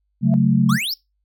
sine chord, F# minor, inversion second, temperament equal, 138.59 / 185 / 220 Hz, C#3 / F#3 / A3, 0 / 0 / 0 cents, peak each -17 dBFS, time 0.21-0.79 s, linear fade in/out 50 ms
sine tone with exponential growth, 664 Hz, E5, 12 cents sharp, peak -22 dBFS, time 0.23-0.34 s, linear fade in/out 0 ms, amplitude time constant 23 ms
square exponential sweep, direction up, 1058 to 5588 Hz, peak -22 dBFS, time 0.69-0.94 s, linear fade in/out 5 ms
effects noise-tail reverb RT60 0.2 s tail -23 dB re dry + added 50 Hz sine -67 dBFS peak until 1.24 s

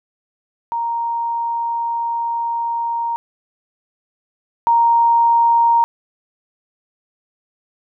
sine tone pair in turn, 932.3 / 932.3 Hz, A#5 / A#5, 0 / 0 cents, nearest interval unison, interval 0 cents, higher neither, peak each -18 / -10 dBFS, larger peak second, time 0.72-3.16 / 4.67-5.84 s, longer first, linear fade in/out 0 ms, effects none

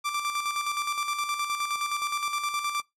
sawtooth tone with tremolo, 1175 Hz, D6, 1 cent sharp, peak -22 dBFS, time 0.04-2.82 s, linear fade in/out 20 ms, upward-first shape square, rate 9.6 Hz, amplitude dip 50%, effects noise-tail reverb RT60 0.2 s tail -25 dB re dry + low-pass 12000 Hz 12 dB/octave

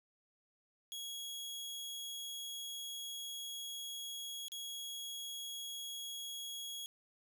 sawtooth tone with dropouts, 3322 Hz, G#7, in tune, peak -39 dBFS, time 0.92-6.86 s, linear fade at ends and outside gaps 0 ms, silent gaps 4.483-4.519 s, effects none

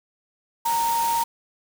sine tone in noise, 928 Hz, A#5, 8 cents flat, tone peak -20 dBFS, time 0.65-1.24 s, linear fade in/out 10 ms, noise white, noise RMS -31 dBFS, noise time 0.65-1.24 s, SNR +8 dB, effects none

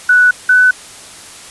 sine tone pair in turn, 1480 / 1498.9 Hz, F#6 / F#6, 0 / +22 cents, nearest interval unison, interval 22 cents, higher second, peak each -5 dBFS, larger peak neither, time 0.09-0.31 / 0.49-0.71 s, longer neither, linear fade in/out 5 ms, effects white hiss -34 dBFS RMS until 1.5 s + resampled to 24000 Hz

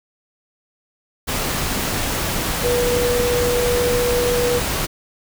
sine tone in noise, 486.5 Hz, B4, 26 cents flat, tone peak -17 dBFS, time 2.63-4.6 s, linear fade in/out 20 ms, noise pink, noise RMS -22 dBFS, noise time 1.27-4.87 s, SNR +2 dB, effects none

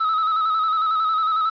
triangle tone with vibrato, 1289 Hz, E6, 39 cents flat, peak -16 dBFS, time 0-1.5 s, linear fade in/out 10 ms, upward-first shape square, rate 11 Hz, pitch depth 36 cents each way, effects resampled to 11025 Hz + 8-bit

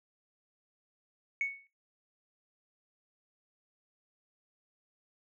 sine tone with exponential decay, 2217 Hz, C#7, in tune, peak -25 dBFS, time 1.41-1.67 s, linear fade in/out 1 ms, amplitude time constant 56 ms, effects noise-tail reverb RT60 0.3 s tail -18 dB re dry + tanh soft clip ceiling -24 dBFS

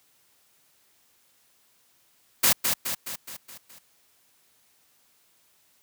white noise with echo, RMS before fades -19 dBFS, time 2.43-2.53 s, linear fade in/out 10 ms, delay 210 ms, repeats 6, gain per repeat -5 dB, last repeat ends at 3.79 s, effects white hiss -64 dBFS RMS until 5.82 s + high-pass 60 Hz 12 dB/octave

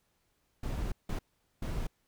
brown noise bursts at uneven times, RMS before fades -34 dBFS, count 3, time 0.63-0.92 / 1.09-1.19 / 1.62-1.87 s, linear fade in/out 5 ms, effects pink hiss -75 dBFS RMS until 2.07 s

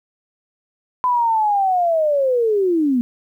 sine linear sweep, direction down, 1011 to 233.1 Hz, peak -14 dBFS, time 1.04-3.01 s, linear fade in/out 0 ms, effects 9-bit

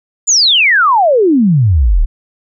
sine exponential sweep, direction down, 7300 to 32.7 Hz, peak -6 dBFS, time 0.27-2.06 s, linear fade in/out 20 ms, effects none

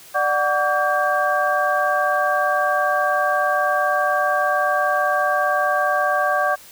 sine tone cluster, 593 / 742 / 1144 / 1591 Hz, D5 / F#5 / D6 / G6, +17 / +5 / -46 / +25 cents, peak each -22 dBFS, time 0.14-6.56 s, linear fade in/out 20 ms, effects white hiss -44 dBFS RMS until 6.71 s

